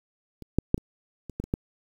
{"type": "clicks", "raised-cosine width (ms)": 3, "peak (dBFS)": [-28, -8, -6, -23, -24, -16, -25, -12], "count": 8, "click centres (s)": [0.423, 0.586, 0.744, 0.779, 1.297, 1.4, 1.44, 1.539], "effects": ["8-bit"]}